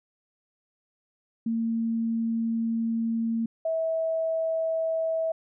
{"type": "tone pair in turn", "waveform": "sine", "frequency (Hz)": [227.9, 648.9], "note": ["A#3", "E5"], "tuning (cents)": [-39, -27], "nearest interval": "octave + tritone", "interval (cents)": 1812, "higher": "second", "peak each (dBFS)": -24, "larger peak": "neither", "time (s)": [[1.46, 3.46], [3.65, 5.32]], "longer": "first", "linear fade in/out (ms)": 5, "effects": []}